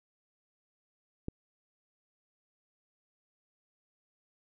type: click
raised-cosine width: 3 ms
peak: -22 dBFS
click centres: 1.284 s
effects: none